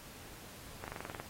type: slowing click train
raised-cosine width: 0.5 ms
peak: -26 dBFS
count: 9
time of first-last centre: 0.84-1.199 s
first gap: 39 ms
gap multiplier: 1.04
effects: pink hiss -52 dBFS RMS until 1.29 s + AAC 48 kbps